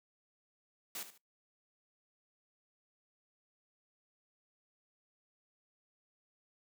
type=noise with echo; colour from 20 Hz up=white; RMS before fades=-42 dBFS; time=0.95-1.03 s; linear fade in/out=2 ms; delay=74 ms; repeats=2; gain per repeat=-11 dB; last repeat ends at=1.178 s; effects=noise-tail reverb RT60 0.2 s tail -25 dB re dry + high-pass 200 Hz 12 dB/octave